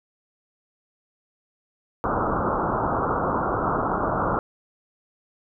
white low-pass noise, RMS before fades -24 dBFS, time 2.04-4.39 s, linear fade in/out 0 ms, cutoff 1400 Hz, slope 96 dB/octave, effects none

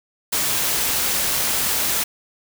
white noise, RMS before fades -21 dBFS, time 0.32-2.04 s, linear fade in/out 10 ms, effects none

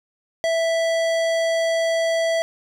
sine tone with hard clipping, 659 Hz, E5, 1 cent flat, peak -20 dBFS, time 0.44-2.42 s, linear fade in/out 0 ms, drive 17 dB, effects none

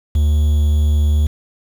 triangle tone with quantisation, 74.8 Hz, D2, 32 cents sharp, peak -9 dBFS, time 0.15-1.27 s, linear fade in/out 5 ms, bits 6, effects none

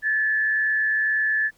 sine tone with frequency modulation, 1735 Hz, A6, 25 cents flat, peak -19 dBFS, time 0.02-1.51 s, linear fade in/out 50 ms, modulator 102 Hz, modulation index 0.5, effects pink hiss -61 dBFS RMS until 1.57 s

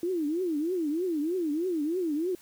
sine tone with vibrato, 329.6 Hz, E4, in tune, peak -26 dBFS, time 0.03-2.35 s, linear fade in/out 2 ms, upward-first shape triangle, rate 3.2 Hz, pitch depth 260 cents each way, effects white hiss -56 dBFS RMS until 2.41 s

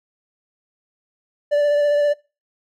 triangle tone with vibrato, 584 Hz, D5, 10 cents flat, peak -12 dBFS, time 1.51-2.14 s, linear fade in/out 20 ms, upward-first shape sine, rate 15 Hz, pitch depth 15 cents each way, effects noise-tail reverb RT60 0.3 s tail -22 dB re dry

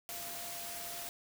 sine tone in noise, 691 Hz, F5, 19 cents flat, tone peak -49 dBFS, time 0.09-1.09 s, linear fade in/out 0 ms, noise white, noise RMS -43 dBFS, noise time 0.09-1.09 s, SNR -9 dB, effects none

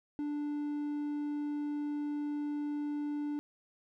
triangle tone, 293.7 Hz, D4, in tune, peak -31 dBFS, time 0.19-3.39 s, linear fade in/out 0 ms, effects none

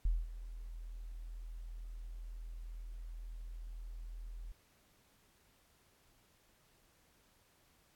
sine tone with ADSR envelope, 41.07 Hz, E1, 6 cents flat, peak -27 dBFS, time 0.05-4.52 s, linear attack 4 ms, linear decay 210 ms, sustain -16 dB, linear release 4 ms, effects pink hiss -70 dBFS RMS until 7.95 s + AAC 64 kbps

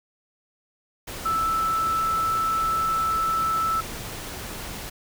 sine tone in noise, 1318.5 Hz, E6, in tune, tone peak -21 dBFS, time 1.25-3.81 s, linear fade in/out 10 ms, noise pink, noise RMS -35 dBFS, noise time 1.07-4.9 s, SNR +11 dB, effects none

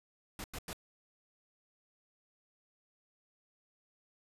pink noise bursts, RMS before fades -42 dBFS, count 3, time 0.39-0.731 s, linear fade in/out 2 ms, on 51 ms, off 94 ms, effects resampled to 32000 Hz

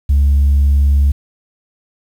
sine tone, 70.4 Hz, C#2, 27 cents sharp, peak -6 dBFS, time 0.09-1.12 s, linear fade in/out 10 ms, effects tanh soft clip ceiling -6 dBFS + 7-bit

